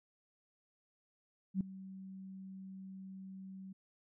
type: tone with ADSR envelope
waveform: sine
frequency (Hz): 190.8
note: G3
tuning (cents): -47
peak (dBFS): -28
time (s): 1.54-3.73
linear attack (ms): 67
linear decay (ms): 3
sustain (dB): -18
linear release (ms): 9
effects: none